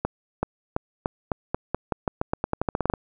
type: accelerating click train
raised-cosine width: 1 ms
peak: -9 dBFS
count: 20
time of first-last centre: 0.05-2.938 s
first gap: 380 ms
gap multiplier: 0.88
effects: none